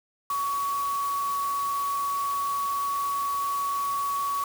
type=tone in noise; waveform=sine; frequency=1124 Hz; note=C#6; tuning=24 cents sharp; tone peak=-25 dBFS; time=0.3-4.44 s; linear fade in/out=2 ms; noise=white; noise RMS=-40 dBFS; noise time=0.3-4.44 s; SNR=+12 dB; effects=none